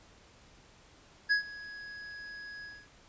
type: tone with ADSR envelope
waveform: square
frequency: 1669 Hz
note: G#6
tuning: 8 cents sharp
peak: -23 dBFS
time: 1.29-2.88 s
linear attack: 25 ms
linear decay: 110 ms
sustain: -20 dB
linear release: 240 ms
effects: pink hiss -59 dBFS RMS until 3.08 s + resampled to 16000 Hz